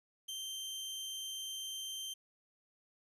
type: tone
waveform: sawtooth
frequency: 3136 Hz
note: G7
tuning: in tune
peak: -37 dBFS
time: 0.28-2.14 s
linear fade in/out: 10 ms
effects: resampled to 32000 Hz + 12-bit